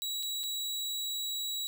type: tone with dropouts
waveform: sawtooth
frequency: 3892 Hz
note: B7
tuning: 26 cents flat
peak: -30 dBFS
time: 0.02-1.67 s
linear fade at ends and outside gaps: 0 ms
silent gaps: 0.227-0.231 / 0.433-0.437 s
effects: none